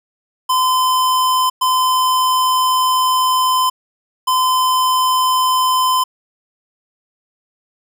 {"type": "tone bursts at uneven times", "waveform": "square", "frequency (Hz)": 1024, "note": "C6", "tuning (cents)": -38, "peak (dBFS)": -13, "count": 3, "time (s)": [[0.49, 1.5], [1.61, 3.7], [4.27, 6.04]], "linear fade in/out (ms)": 10, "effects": []}